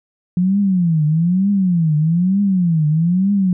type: tone with vibrato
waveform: sine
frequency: 174.61 Hz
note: F3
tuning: in tune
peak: -12 dBFS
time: 0.37-3.53 s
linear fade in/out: 2 ms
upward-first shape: triangle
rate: 1.1 Hz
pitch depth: 280 cents each way
effects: none